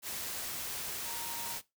sine tone in noise, 932.3 Hz, A#5, in tune, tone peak -45 dBFS, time 1.03-1.59 s, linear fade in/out 50 ms, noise white, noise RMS -39 dBFS, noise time 0.02-1.62 s, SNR -9 dB, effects noise-tail reverb RT60 0.2 s tail -18 dB re dry

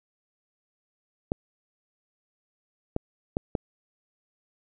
clicks, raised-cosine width 2 ms, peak -12 dBFS, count 4, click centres 1.319 / 2.964 / 3.369 / 3.552 s, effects none

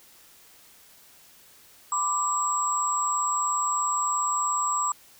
sine tone cluster, 998 / 1175 / 7680 Hz, B5 / D6 / B8, +18 / +1 / -49 cents, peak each -29 / -26 / -28 dBFS, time 1.92-4.92 s, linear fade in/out 2 ms, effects white hiss -54 dBFS RMS until 5.19 s

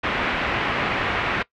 white low-pass noise, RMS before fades -24 dBFS, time 0.03-1.43 s, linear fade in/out 10 ms, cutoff 2500 Hz, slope 24 dB/octave, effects noise-tail reverb RT60 0.1 s tail -20 dB re dry

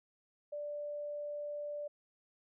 sine tone, 587.3 Hz, D5, in tune, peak -38 dBFS, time 0.52-1.88 s, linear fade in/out 10 ms, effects none

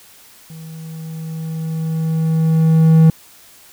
triangle tone with level ramp, 160.7 Hz, E3, 44 cents flat, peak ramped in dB -30 to -3 dBFS, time 0.5-3.1 s, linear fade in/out 2 ms, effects white hiss -45 dBFS RMS until 3.72 s

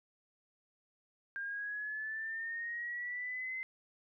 sine linear sweep, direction up, 1598 to 2065 Hz, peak -37 dBFS, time 1.36-3.63 s, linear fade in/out 0 ms, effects none

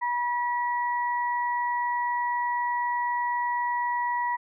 sine tone pair together, 968 / 1936 Hz, B5 / B6, -35 / -35 cents, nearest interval octave, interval 1200 cents, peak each -25 / -32 dBFS, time 0.01-4.37 s, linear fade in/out 20 ms, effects none

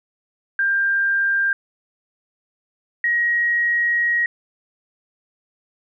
sine tone pair in turn, 1592 / 1893.2 Hz, G6 / A#6, +26 / +26 cents, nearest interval minor third, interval 300 cents, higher second, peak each -16 dBFS, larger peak neither, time 0.59-1.53 / 3.04-4.26 s, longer second, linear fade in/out 2 ms, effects none

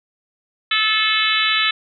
harmonic tone, 434.7 Hz, A4, 21 cents flat, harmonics 3 / 4 / 5 / 6 / 7 / 8 / 9, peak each -23 / -23 / -23 / -23 / -23 / -23 / -23 dBFS, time 0.71-1.71 s, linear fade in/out 5 ms, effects none

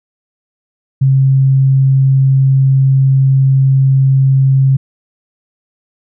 sine tone, 134.4 Hz, C3, 47 cents sharp, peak -6 dBFS, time 1.01-4.77 s, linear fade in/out 10 ms, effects none

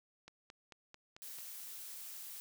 click train, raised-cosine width 0.2 ms, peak -35 dBFS, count 6, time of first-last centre 0.28-1.386 s, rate 4.52 Hz
blue noise, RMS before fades -48 dBFS, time 1.22-2.4 s, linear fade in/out 0 ms
effects none

